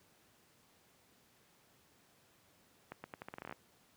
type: accelerating click train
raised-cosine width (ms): 0.5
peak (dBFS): -29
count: 13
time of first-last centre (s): 2.92-3.525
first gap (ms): 120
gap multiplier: 0.82
effects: pink hiss -68 dBFS RMS until 3.96 s + high-pass 100 Hz 12 dB/octave